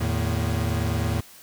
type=tone cluster; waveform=square; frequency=82.2 / 111.5 / 151.7 / 225.9 Hz; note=E2 / A2 / D#3 / A3; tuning=-4 / +23 / -44 / +46 cents; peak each=-27 / -27 / -33 / -33 dBFS; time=0-1.21 s; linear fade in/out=10 ms; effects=white hiss -48 dBFS RMS until 1.42 s